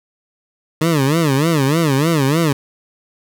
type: tone with vibrato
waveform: 20% pulse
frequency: 150 Hz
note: D3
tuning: 37 cents sharp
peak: -8 dBFS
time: 0.81-2.53 s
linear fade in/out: 5 ms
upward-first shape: sine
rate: 3.3 Hz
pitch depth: 210 cents each way
effects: none